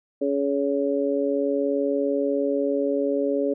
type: harmonic tone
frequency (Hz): 140.5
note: C#3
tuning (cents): +24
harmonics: 2 / 3 / 4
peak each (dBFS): -25 / -25 / -25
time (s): 0.21-3.54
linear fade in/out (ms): 10
effects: none